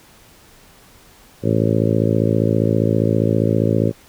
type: harmonic tone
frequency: 55 Hz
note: A1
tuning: in tune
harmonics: 2 / 3 / 4 / 5 / 6 / 7 / 8 / 9 / 10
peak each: -19 / -21 / -22 / -23 / -24 / -24 / -25 / -26 / -26 dBFS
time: 1.42-3.93 s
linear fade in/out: 50 ms
effects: pink hiss -48 dBFS RMS until 4.08 s